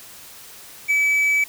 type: tone with ADSR envelope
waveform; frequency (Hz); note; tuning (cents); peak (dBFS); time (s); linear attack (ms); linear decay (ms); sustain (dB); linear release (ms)
triangle; 2294; D7; -41; -12; 0.88-1.44; 28; 3; -2; 3
effects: white hiss -42 dBFS RMS until 1.48 s